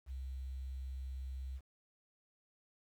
sine tone with quantisation, 65.41 Hz, C2, in tune, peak -40 dBFS, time 0.06-1.61 s, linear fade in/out 50 ms, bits 11, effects none

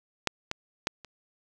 clicks, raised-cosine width 0.2 ms, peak -7 / -13 / -9 / -27 dBFS, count 4, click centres 0.273 / 0.514 / 0.871 / 1.047 s, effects none

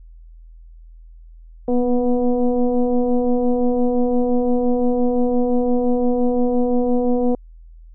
sine tone with frequency modulation, 246.9 Hz, B3, in tune, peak -14 dBFS, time 1.68-7.35 s, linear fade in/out 2 ms, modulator 244 Hz, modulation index 1.3, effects added 41 Hz sine -39 dBFS peak until 7.94 s

